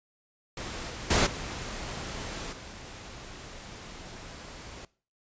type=noise with level steps; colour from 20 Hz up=pink; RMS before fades=-37 / -39 / -23 / -37 / -44 dBFS; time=0.57-4.85 s; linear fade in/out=2 ms; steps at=0.9 / 1.1 / 1.26 / 2.52 s; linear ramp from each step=10 ms; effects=noise-tail reverb RT60 0.4 s tail -21 dB re dry + resampled to 16000 Hz